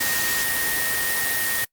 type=tone in noise; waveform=sine; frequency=1856 Hz; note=A#6; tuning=8 cents flat; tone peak=-26 dBFS; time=0-1.65 s; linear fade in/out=10 ms; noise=white; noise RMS=-24 dBFS; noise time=0-1.65 s; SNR=-5 dB; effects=noise-tail reverb RT60 0.1 s tail -24 dB re dry + Opus 48 kbps